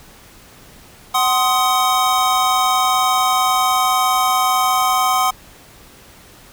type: chord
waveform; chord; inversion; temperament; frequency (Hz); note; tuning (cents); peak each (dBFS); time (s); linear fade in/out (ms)
square; C diminished; second; just; 753.5 / 1046.5 / 1255.8; Gb5 / C6 / Eb6; +31 / 0 / +16; -19; 1.14-5.31; 10
effects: pink hiss -44 dBFS RMS until 6.52 s